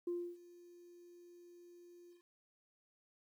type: tone with ADSR envelope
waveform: sine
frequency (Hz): 349.2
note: F4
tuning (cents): 0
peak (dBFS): -34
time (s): 0.07-2.23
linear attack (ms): 5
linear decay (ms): 290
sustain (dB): -22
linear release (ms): 130
effects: tanh soft clip ceiling -32 dBFS + 12-bit